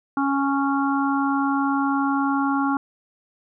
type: harmonic tone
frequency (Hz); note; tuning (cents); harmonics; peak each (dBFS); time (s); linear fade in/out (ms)
276.8; C#4; -2; 1 / 3 / 4 / 5; -21 / -26 / -27 / -28; 0.17-2.77; 2
effects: none